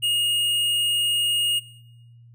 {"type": "tone with hard clipping", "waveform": "sine", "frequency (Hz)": 2858, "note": "F7", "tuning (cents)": 39, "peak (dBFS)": -21, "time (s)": [0.02, 1.6], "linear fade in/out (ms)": 20, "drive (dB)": 10, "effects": ["noise-tail reverb RT60 0.9 s tail -20 dB re dry", "added 118 Hz sine -46 dBFS peak until 2.34 s"]}